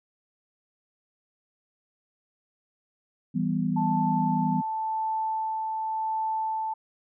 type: chord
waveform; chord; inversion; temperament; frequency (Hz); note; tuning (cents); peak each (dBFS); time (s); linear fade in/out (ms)
sine; E minor; none; equal with one note detuned; 164.81 / 196 / 248.2; E3 / G3 / B3; 0 / 0 / +9; -28; 3.34-4.62; 20
type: tone with tremolo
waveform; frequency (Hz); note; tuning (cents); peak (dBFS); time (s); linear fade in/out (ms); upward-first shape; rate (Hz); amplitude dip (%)
sine; 880; A5; 0; -25; 3.76-6.74; 10; sine; 0.9; 25
effects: none